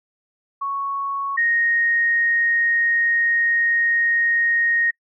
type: tone pair in turn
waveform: sine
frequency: 1108.7 / 1864.6 Hz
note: C#6 / A#6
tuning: 0 / 0 cents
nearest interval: major sixth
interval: 900 cents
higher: second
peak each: -22 / -16 dBFS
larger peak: second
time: 0.61-1.37 / 1.37-4.91 s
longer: second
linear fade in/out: 10 ms
effects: noise-tail reverb RT60 0.1 s tail -25 dB re dry